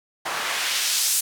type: noise with band-pass filter sweep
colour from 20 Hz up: white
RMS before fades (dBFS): -24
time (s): 0.25-1.21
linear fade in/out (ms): 10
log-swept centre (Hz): 870 to 9200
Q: 0.84
effects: none